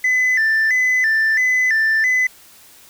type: tone with vibrato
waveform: sine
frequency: 1890 Hz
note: A#6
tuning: 23 cents sharp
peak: -11 dBFS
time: 0.04-2.27 s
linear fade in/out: 5 ms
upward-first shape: square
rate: 1.5 Hz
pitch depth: 110 cents each way
effects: tanh soft clip ceiling -12 dBFS + white hiss -46 dBFS RMS until 2.89 s